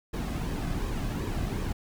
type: noise with flanger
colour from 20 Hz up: brown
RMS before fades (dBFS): -31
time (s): 0.13-1.73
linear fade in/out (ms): 10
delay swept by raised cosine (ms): 1.4 to 2.21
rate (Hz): 2.7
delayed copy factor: -0.5
effects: none